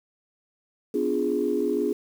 sine chord, B diminished seventh, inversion none, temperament equal with one note detuned, 251.5 / 293.7 / 349.2 / 415.3 Hz, B3 / D4 / F4 / Ab4, +32 / 0 / 0 / 0 cents, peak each -29 / -28 / -28 / -25 dBFS, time 0.94-1.93 s, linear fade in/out 5 ms, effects tanh soft clip ceiling -12 dBFS + 8-bit

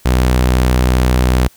sawtooth tone, 62.6 Hz, B1, 24 cents sharp, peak -6 dBFS, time 0.05-1.48 s, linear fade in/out 10 ms, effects white hiss -48 dBFS RMS until 1.56 s

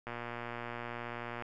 click train, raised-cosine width 0.5 ms, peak -25 dBFS, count 162, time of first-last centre 0.07-1.423 s, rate 119 Hz, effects none

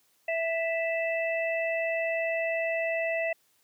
harmonic tone, 659.3 Hz, E5, in tune, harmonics 1 / 3 / 4, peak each -28 / -33 / -34 dBFS, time 0.28-3.33 s, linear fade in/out 5 ms, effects white hiss -68 dBFS RMS until 3.63 s + high-pass 80 Hz 12 dB/octave

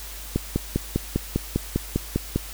click train, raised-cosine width 3 ms, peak -8 dBFS, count 11, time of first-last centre 0.36-2.36 s, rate 5 Hz, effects added 50 Hz sine -38 dBFS peak until 2.53 s + white hiss -39 dBFS RMS until 2.53 s

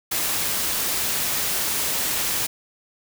white noise, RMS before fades -24 dBFS, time 0.11-2.47 s, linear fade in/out 10 ms, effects none

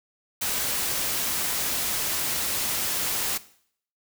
white noise, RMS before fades -27 dBFS, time 0.41-3.38 s, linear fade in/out 10 ms, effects noise-tail reverb RT60 0.6 s tail -17 dB re dry

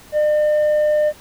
sine tone with tanh clipping, 603 Hz, D5, 46 cents sharp, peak -14 dBFS, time 0.12-1.13 s, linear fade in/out 50 ms, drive 3 dB, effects pink hiss -44 dBFS RMS until 1.2 s

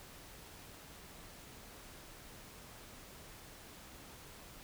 silence, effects pink hiss -54 dBFS RMS until 4.63 s

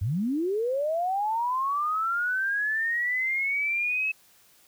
sine linear sweep, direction up, 83.9 to 2597 Hz, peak -24 dBFS, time 0.01-4.12 s, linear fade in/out 10 ms, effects white hiss -59 dBFS RMS until 4.67 s

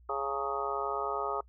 harmonic tone with a mistuned harmonic, 138.59 Hz, C#3, in tune, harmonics 3 / 4 / 5 / 6 / 7 / 8 / 9, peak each -37 / -40 / -39 / -40 / -40 / -40 / -35 dBFS, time 0.09-1.41 s, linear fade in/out 5 ms, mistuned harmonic 7, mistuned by -89 cents, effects noise-tail reverb RT60 0.1 s tail -26 dB re dry + added 60 Hz sine -55 dBFS peak until 1.48 s

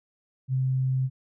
sine tone with vibrato, 130.81 Hz, C3, in tune, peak -22 dBFS, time 0.48-1.1 s, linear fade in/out 50 ms, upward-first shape triangle, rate 20 Hz, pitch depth 10 cents each way, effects none

